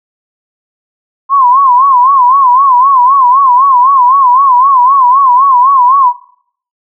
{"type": "tone with vibrato", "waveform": "sine", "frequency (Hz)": 1043, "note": "C6", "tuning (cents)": -6, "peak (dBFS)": -3, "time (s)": [1.29, 6.13], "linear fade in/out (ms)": 50, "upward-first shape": "sine", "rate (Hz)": 3.9, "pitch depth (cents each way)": 130, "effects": ["noise-tail reverb RT60 0.6 s tail -20 dB re dry"]}